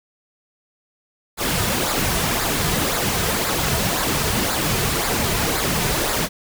pink noise with flanger, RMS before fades -21 dBFS, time 1.37-6.29 s, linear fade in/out 50 ms, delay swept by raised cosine 0.33 to 3.73 ms, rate 1.9 Hz, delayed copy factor -0.55, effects none

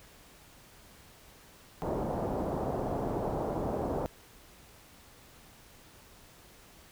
white low-pass noise, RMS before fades -33 dBFS, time 1.82-4.06 s, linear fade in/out 0 ms, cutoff 760 Hz, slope 24 dB/octave, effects pink hiss -56 dBFS RMS until 6.91 s

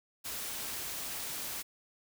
white noise, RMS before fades -39 dBFS, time 0.24-1.63 s, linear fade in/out 20 ms, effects none

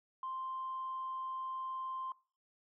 sine tone, 1046.5 Hz, C6, in tune, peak -37 dBFS, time 0.23-2.12 s, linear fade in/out 2 ms, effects noise-tail reverb RT60 0.4 s tail -22 dB re dry + tanh soft clip ceiling -33 dBFS

